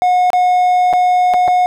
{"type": "tone with dropouts", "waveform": "triangle", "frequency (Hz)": 725, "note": "F#5", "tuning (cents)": -35, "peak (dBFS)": -7, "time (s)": [0.02, 1.66], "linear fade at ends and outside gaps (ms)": 0, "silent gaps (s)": [[0.303, 0.332], [0.929, 0.935], [1.337, 1.342], [1.478, 1.482]], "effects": []}